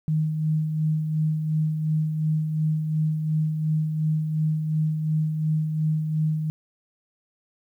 sine tone with tremolo, 155.56 Hz, D#3, in tune, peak -19 dBFS, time 0.08-6.5 s, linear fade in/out 0 ms, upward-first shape sine, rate 2.8 Hz, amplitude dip 45%, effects 10-bit

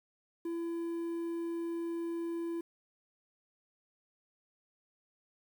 triangle tone with quantisation, 336.7 Hz, E4, 37 cents sharp, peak -32 dBFS, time 0.45-2.61 s, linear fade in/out 5 ms, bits 10, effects none

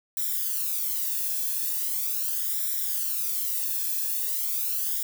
violet noise with flanger, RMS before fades -28 dBFS, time 0.17-5.03 s, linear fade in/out 2 ms, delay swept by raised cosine 0.54 to 1.18 ms, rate 0.4 Hz, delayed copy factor +0.95, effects none

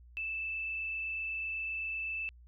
sine tone with frequency modulation, 2637 Hz, E7, in tune, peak -34 dBFS, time 0.17-2.29 s, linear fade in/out 0 ms, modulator 27.9 Hz, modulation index 0.69, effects added 60 Hz sine -53 dBFS peak until 2.47 s

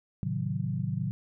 sine chord, A diminished seventh, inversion none, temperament equal with one note detuned, 110 / 134.26 / 155.56 / 185 Hz, A2 / C3 / Eb3 / Gb3, 0 / +45 / 0 / 0 cents, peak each -34 / -33 / -34 / -34 dBFS, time 0.23-1.11 s, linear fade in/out 0 ms, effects none

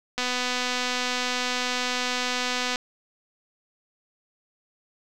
click train, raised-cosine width 0.2 ms, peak -10 dBFS, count 643, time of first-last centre 0.18-2.758 s, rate 249 Hz, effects none

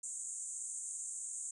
white band-pass noise, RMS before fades -43 dBFS, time 0.03-1.51 s, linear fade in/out 5 ms, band 6700 to 8900 Hz, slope 96 dB/octave, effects none

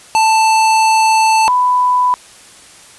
square / sine tone pair in turn, 883 / 994.9 Hz, A5 / B5, +6 / +12 cents, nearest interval major second, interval 206 cents, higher second, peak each -9 dBFS, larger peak neither, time 0.15-1.48 / 1.48-2.14 s, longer first, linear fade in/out 0 ms, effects white hiss -40 dBFS RMS until 2.98 s + resampled to 24000 Hz

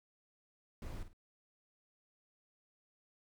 brown noise with echo, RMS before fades -44 dBFS, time 0.82-1.03 s, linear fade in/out 2 ms, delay 51 ms, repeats 2, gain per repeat -10 dB, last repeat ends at 1.132 s, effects none

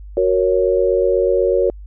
sine chord, F# major, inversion none, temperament equal, 370 / 466.2 / 554.4 Hz, F#4 / A#4 / C#5, 0 / 0 / 0 cents, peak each -17 dBFS, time 0.17-1.7 s, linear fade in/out 2 ms, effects added 50 Hz sine -32 dBFS peak until 1.86 s

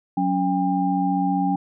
sine tone cluster, 184.1 / 279.1 / 800 Hz, F#3 / C#4 / G5, -8 / +12 / +35 cents, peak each -23 dBFS, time 0.17-1.56 s, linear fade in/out 5 ms, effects none

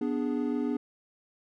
triangle chord, G# diminished, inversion first, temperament equal, 246.9 / 293.7 / 415.3 Hz, B3 / D4 / G#4, 0 / 0 / 0 cents, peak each -28 / -29 / -33 dBFS, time 0.01-0.77 s, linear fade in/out 5 ms, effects none

